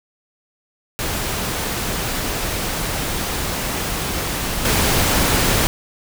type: noise with level steps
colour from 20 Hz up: pink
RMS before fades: -23 / -17 dBFS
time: 0.99-5.67 s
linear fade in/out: 0 ms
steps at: 4.65 s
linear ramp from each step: 2 ms
effects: none